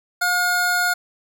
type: tone pair together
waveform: square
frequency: 717 / 1435.2 Hz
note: F5 / F6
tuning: +45 / +47 cents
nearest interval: octave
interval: 1202 cents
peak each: -25 / -19 dBFS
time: 0.21-0.94 s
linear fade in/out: 10 ms
effects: none